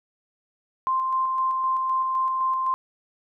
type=tone with tremolo; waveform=sine; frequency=1046.5 Hz; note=C6; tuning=in tune; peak=-20 dBFS; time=0.87-2.74 s; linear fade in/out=0 ms; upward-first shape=square; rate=3.9 Hz; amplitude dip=25%; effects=none